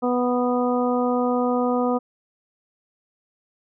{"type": "harmonic tone", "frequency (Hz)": 246.9, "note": "B3", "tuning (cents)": 0, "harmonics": [1, 2, 3, 4, 5], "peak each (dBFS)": [-22, -23, -27, -31, -30], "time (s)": [0.02, 1.99], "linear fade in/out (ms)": 20, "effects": []}